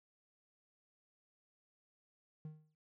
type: tone with exponential decay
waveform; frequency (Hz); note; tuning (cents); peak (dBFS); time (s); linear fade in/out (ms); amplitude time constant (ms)
triangle; 154.6; D#3; -11; -40; 2.45-2.75; 2; 64
effects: none